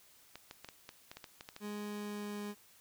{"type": "clicks", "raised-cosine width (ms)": 0.2, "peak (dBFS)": -29, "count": 11, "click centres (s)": [0.356, 0.511, 0.646, 0.688, 0.891, 1.115, 1.17, 1.242, 1.409, 1.489, 1.564]}
{"type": "tone with pitch glide", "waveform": "30% pulse", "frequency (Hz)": [207.7, 206.3], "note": ["G#3", "G#3"], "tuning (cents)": [0, -11], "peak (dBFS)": -37, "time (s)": [1.6, 2.55], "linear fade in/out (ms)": 50, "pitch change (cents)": -11, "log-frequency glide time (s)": [1.88, 2.43]}
{"effects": ["white hiss -63 dBFS RMS until 2.8 s"]}